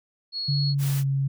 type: tone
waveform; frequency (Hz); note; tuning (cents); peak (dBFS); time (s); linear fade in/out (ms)
sine; 4334; C#8; -40; -27; 0.32-0.75; 50
type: tone with pitch glide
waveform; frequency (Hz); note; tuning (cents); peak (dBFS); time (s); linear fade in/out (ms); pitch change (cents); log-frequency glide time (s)
sine; 141.9 to 136.99; C#3 to C#3; +41 to -20; -21; 0.48-1.28; 10; -61; 0.63-1.07
type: noise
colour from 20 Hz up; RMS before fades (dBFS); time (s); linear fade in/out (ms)
white; -36; 0.78-1.04; 50
effects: none